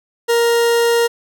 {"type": "tone", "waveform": "40% pulse", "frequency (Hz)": 468.4, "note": "A#4", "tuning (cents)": 8, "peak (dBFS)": -11, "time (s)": [0.28, 1.08], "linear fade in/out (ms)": 20, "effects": []}